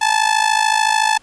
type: tone with amplitude modulation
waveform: sawtooth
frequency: 870 Hz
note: A5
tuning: 20 cents flat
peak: -6 dBFS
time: 0.01-1.18 s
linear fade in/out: 10 ms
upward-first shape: sine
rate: 53.7 Hz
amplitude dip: 80%
effects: pink hiss -51 dBFS RMS until 1.22 s + resampled to 22050 Hz